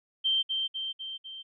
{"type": "tone with echo", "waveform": "sine", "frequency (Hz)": 3136, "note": "G7", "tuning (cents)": 0, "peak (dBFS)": -23, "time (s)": [0.24, 0.43], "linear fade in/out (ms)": 20, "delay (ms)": 250, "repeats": 4, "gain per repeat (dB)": -4, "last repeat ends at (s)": 1.43, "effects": []}